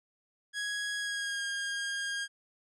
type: tone with pitch glide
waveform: sawtooth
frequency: 1661.2 to 1619.5 Hz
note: G#6 to G#6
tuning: 0 to -44 cents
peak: -29 dBFS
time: 0.53-2.28 s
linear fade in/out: 50 ms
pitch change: -44 cents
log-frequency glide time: 0.98-1.43 s
effects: resampled to 22050 Hz